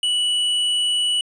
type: tone with hard clipping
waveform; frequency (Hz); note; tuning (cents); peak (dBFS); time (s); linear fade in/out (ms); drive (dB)
sine; 2950; F#7; -6; -19; 0.03-1.21; 2; 7
effects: resampled to 22050 Hz